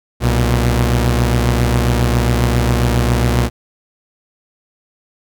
sawtooth tone pair together, 63.2 / 119.03 Hz, B1 / A#2, +41 / +37 cents, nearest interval major seventh, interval 1096 cents, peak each -11 dBFS, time 0.2-3.5 s, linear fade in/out 50 ms, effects none

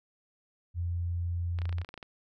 sine tone, 86.5 Hz, F2, 16 cents flat, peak -29 dBFS, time 0.74-1.85 s, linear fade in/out 50 ms
clicks, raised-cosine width 0.3 ms, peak -27 dBFS, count 12, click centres 1.588 / 1.618 / 1.655 / 1.693 / 1.727 / 1.784 / 1.816 / 1.847 / 1.89 / 1.941 / 1.977 / 2.028 s
effects none

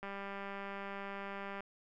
click train, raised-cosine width 0.5 ms, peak -29 dBFS, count 313, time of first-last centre 0.03-1.606 s, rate 198 Hz, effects none

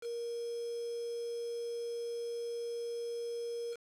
sine tone with quantisation, 470.2 Hz, A#4, 15 cents sharp, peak -36 dBFS, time 0.01-3.77 s, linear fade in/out 50 ms, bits 8, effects low-pass 10000 Hz 12 dB/octave

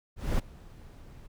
brown noise with ADSR envelope, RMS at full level -25 dBFS, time 0.16-1.28 s, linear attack 230 ms, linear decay 10 ms, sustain -23 dB, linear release 22 ms, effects none

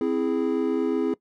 triangle chord, C augmented, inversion none, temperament equal, 261.6 / 329.6 / 415.3 Hz, C4 / E4 / G#4, 0 / 0 / 0 cents, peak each -24 dBFS, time 0.01-1.14 s, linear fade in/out 2 ms, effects noise-tail reverb RT60 0.1 s tail -20 dB re dry

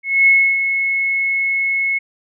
sine tone with ADSR envelope, 2185 Hz, C#7, 26 cents flat, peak -7 dBFS, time 0.03-1.99 s, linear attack 240 ms, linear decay 300 ms, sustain -8 dB, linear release 15 ms, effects none

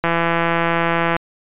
click train, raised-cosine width 0.5 ms, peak -3 dBFS, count 190, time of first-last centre 0.04-1.165 s, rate 168 Hz, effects resampled to 8000 Hz

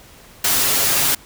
white noise with comb filter, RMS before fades -17 dBFS, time 0.44-1.15 s, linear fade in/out 5 ms, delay 7.3 ms, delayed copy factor +0.55, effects pink hiss -45 dBFS RMS until 1.25 s

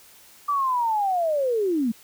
sine linear sweep, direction down, 1174.7 to 211.4 Hz, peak -20 dBFS, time 0.48-1.92 s, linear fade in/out 10 ms, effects white hiss -51 dBFS RMS until 2.03 s

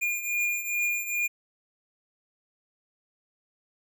square beating tone pair, 2419 / 2421.4 Hz, D#7 / D#7, -49 / -48 cents, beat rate 2.4 Hz, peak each -28 / -33 dBFS, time 0.01-1.28 s, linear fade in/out 20 ms, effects none

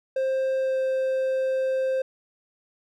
triangle tone with pitch glide, 528 to 525 Hz, C5 to C5, +16 to +6 cents, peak -20 dBFS, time 0.16-2.02 s, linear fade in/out 5 ms, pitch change -10 cents, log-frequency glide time 0.59-0.77 s, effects none

